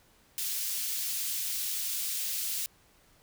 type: high-pass noise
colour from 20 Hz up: white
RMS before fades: -33 dBFS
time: 0.38-2.66 s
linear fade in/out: 0 ms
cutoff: 3200 Hz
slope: 12 dB/octave
effects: pink hiss -63 dBFS RMS until 3.22 s